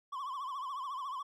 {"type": "tone with vibrato", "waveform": "triangle", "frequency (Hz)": 1076, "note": "C6", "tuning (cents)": 48, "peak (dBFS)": -35, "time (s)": [0.12, 1.23], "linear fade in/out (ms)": 10, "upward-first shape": "triangle", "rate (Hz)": 14, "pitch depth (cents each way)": 150, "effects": []}